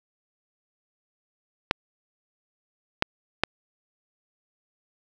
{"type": "clicks", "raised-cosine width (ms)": 0.3, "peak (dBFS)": -3, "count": 3, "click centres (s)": [1.711, 3.024, 3.436], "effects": []}